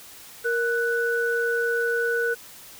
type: tone pair together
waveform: sine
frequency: 467.7 / 1485 Hz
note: A#4 / F#6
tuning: +6 / +6 cents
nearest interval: octave + minor sixth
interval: 2000 cents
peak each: -24 dBFS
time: 0.44-2.35 s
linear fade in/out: 20 ms
effects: white hiss -45 dBFS RMS until 2.79 s